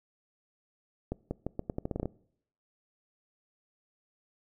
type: accelerating click train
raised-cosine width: 2 ms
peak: -19 dBFS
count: 12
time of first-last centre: 1.12-2.057 s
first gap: 190 ms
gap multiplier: 0.82
effects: noise-tail reverb RT60 0.7 s tail -23 dB re dry